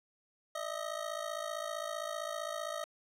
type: ring-modulated tone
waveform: 25% pulse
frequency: 628 Hz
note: D#5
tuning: 16 cents sharp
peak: -30 dBFS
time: 0.55-2.84 s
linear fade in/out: 0 ms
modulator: 27.7 Hz
effects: low-pass 11000 Hz 12 dB/octave